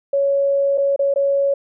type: tone with dropouts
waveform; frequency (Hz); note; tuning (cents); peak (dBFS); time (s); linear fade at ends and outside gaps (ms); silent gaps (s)
sine; 557; C#5; +8; -14; 0.13-1.54; 5; 0.776-0.78 / 0.962-0.992 / 1.14-1.159
effects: none